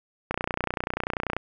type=click train; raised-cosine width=0.5 ms; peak=-11 dBFS; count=33; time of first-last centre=0.31-1.366 s; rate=30.3 Hz; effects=none